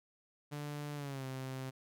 sawtooth tone with pitch glide, 146.83 to 131.57 Hz, D3 to C3, 0 to +10 cents, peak -36 dBFS, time 0.51-1.71 s, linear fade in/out 20 ms, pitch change -190 cents, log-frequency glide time 0.95-1.25 s, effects none

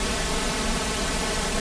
pink noise with comb filter, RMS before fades -25 dBFS, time 0-1.6 s, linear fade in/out 2 ms, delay 4.6 ms, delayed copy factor +1, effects resampled to 22050 Hz

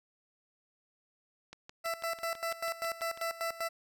click train, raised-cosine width 0.2 ms, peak -29 dBFS, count 11, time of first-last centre 1.53-3.175 s, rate 6.08 Hz
20% pulse tone with tremolo, 666 Hz, E5, 18 cents sharp, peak -27 dBFS, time 1.84-3.69 s, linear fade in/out 20 ms, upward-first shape square, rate 5.1 Hz, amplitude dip 80%
effects none

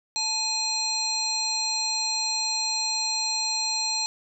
harmonic tone with a mistuned harmonic, 834 Hz, G#5, 7 cents sharp, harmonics 1 / 3 / 5 / 7 / 9, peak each -34 / -36 / -26 / -34 / -32 dBFS, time 0.16-4.06 s, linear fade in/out 0 ms, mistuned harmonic 1, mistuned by +84 cents, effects none

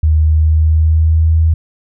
sine tone with pitch glide, 77.78 to 80.52 Hz, D#2 to E2, 0 to -40 cents, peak -7 dBFS, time 0.03-1.54 s, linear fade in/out 5 ms, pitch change +60 cents, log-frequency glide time 0.24-1.39 s, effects none

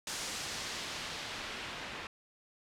white noise with low-pass filter sweep, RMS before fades -41 dBFS, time 0.07-2.07 s, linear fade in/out 2 ms, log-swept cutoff 7300 to 2500 Hz, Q 0.89, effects none

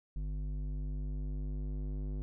square tone with low-pass filter sweep, 49.89 Hz, G1, 31 cents sharp, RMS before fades -37 dBFS, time 0.16-2.22 s, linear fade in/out 0 ms, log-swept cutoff 170 to 310 Hz, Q 0.95, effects none

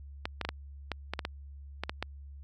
clicks, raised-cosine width 0.3 ms, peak -16 dBFS, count 11, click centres 0.255 / 0.413 / 0.45 / 0.49 / 0.917 / 1.136 / 1.192 / 1.251 / 1.836 / 1.895 / 2.026 s, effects added 70 Hz sine -44 dBFS peak until 2.43 s

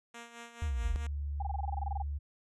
5% pulse tone with tremolo, 234.6 Hz, A#3, 11 cents sharp, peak -33 dBFS, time 0.14-1.07 s, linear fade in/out 5 ms, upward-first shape sine, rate 4.6 Hz, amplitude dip 65%
sine exponential sweep, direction down, 82.41 to 43.65 Hz, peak -30 dBFS, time 0.62-0.96 s, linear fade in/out 0 ms
sine tone, 71.9 Hz, D2, 36 cents flat, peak -33 dBFS, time 0.82-2.19 s, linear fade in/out 20 ms
sine tone bursts, 801 Hz, G5, 37 cents sharp, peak -34 dBFS, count 14, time 1.4-2.022 s, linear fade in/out 5 ms, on 24 ms, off 22 ms
effects resampled to 24000 Hz

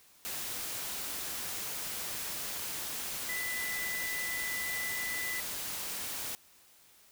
sine tone in noise, 1994 Hz, B6, 16 cents sharp, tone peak -35 dBFS, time 3.29-5.4 s, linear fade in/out 0 ms, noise white, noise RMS -38 dBFS, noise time 0.25-6.35 s, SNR 0 dB, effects white hiss -61 dBFS RMS until 7.11 s

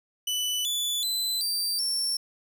sawtooth tone with pitch steps, 2982 / 3465 / 4027 / 4679 / 5438 Hz, F#7 / A7 / B7 / D8 / F8, +13 / -27 / +33 / -7 / -47 cents, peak -23 dBFS, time 0.27-2.17 s, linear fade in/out 5 ms, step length 380 ms, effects none

